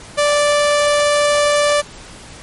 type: tone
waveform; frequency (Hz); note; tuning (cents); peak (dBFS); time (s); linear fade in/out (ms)
sawtooth; 586; D5; -4; -8; 0.17-1.82; 20
effects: pink hiss -37 dBFS RMS until 2.42 s + MP3 48 kbps